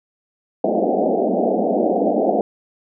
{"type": "band-pass noise", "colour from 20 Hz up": "white", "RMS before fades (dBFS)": -18, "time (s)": [0.64, 2.41], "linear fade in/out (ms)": 2, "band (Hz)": [190, 760], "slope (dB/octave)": 96, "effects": []}